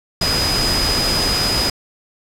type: tone in noise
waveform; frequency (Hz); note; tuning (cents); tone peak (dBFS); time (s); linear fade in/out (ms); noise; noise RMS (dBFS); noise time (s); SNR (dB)
sine; 4978; D#8; 0; -18; 0.21-1.7; 5; pink; -20; 0.21-1.7; -1
effects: low-pass 12000 Hz 12 dB/octave

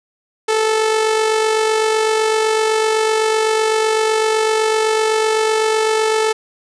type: tone with amplitude modulation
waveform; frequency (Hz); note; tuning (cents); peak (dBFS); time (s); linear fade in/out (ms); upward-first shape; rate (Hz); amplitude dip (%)
sawtooth; 438.1; A4; -7; -8; 0.48-6.33; 10; sine; 47.9; 40
effects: resampled to 22050 Hz + 8-bit

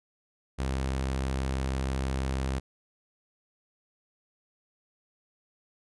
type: tone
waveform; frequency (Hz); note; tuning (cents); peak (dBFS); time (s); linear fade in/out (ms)
sawtooth; 66.2; C2; +21; -24; 0.58-2.6; 20
effects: resampled to 24000 Hz

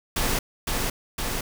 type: noise with echo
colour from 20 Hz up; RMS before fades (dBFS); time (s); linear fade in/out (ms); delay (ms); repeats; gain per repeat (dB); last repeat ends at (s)
pink; -24; 0.16-0.39; 5; 510; 2; -2; 1.41
effects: none

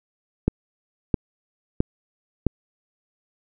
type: click train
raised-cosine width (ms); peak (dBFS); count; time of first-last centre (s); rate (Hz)
3; -5; 4; 0.48-2.467; 1.51
effects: none

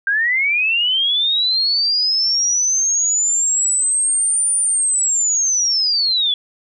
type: linear two-way sweep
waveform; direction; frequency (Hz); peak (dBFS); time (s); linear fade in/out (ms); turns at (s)
sine; up then down; 1568 to 9370 to 3361; -14; 0.07-6.34; 2; 4.56
effects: none

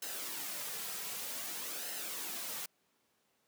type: noise with flanger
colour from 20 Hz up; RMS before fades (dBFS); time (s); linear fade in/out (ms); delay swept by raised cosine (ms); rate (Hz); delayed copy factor
white; -41; 0.02-2.66; 5; 0.86 to 3.46; 0.53; -0.5
effects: pink hiss -75 dBFS RMS until 3.47 s + high-pass 200 Hz 12 dB/octave

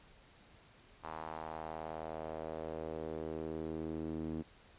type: tone with band-pass filter sweep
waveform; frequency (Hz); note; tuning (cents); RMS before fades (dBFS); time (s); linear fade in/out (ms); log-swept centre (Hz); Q
sawtooth; 79.5; D#2; +38; -42; 1.03-4.43; 20; 980 to 280; 2.4
effects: pink hiss -62 dBFS RMS until 4.78 s + resampled to 8000 Hz

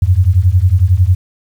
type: beating tone pair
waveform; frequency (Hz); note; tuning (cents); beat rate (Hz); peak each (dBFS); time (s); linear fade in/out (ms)
sine; 86 / 97; F2 / G2; -26 / -18; 11; -10; 0.02-1.15; 5
effects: 7-bit

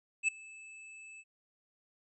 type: tone with ADSR envelope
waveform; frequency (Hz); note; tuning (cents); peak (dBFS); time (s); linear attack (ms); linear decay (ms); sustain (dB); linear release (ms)
square; 2620; E7; -11; -25; 0.23-1.24; 52; 7; -24; 44
effects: resampled to 22050 Hz

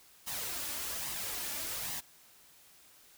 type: noise with flanger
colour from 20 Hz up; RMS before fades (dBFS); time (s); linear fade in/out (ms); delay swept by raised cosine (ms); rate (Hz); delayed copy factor
white; -38; 0.26-2.01; 20; 1 to 3.5; 1.2; +0.5
effects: white hiss -60 dBFS RMS until 3.17 s

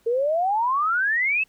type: exponential sweep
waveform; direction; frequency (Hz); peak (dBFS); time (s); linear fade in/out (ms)
sine; up; 449.8 to 2674; -19; 0.06-1.44; 10
effects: pink hiss -62 dBFS RMS until 1.48 s

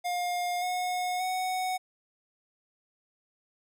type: tone with pitch steps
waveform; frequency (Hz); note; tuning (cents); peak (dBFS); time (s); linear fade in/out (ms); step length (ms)
square; 710 / 725.8 / 741.9; F5 / F#5 / F#5; +28 / -34 / +4; -29; 0.04-1.78; 20; 580
effects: none

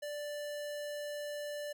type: tone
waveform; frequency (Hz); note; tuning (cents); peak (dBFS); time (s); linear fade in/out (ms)
square; 587.3; D5; 0; -39; 0.02-1.73; 10
effects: none

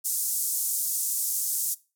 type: band-pass noise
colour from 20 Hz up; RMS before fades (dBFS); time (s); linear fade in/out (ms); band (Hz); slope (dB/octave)
white; -28; 0.04-1.75; 20; 6700 to 14000; 24
effects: noise-tail reverb RT60 0.3 s tail -20 dB re dry

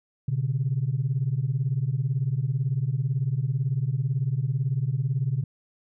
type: beating tone pair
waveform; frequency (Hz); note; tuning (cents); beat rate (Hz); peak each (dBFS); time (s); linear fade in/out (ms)
sine; 123.47 / 141.47; B2 / C#3; 0 / +36; 18; -25; 0.28-5.44; 5
effects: tanh soft clip ceiling -16 dBFS

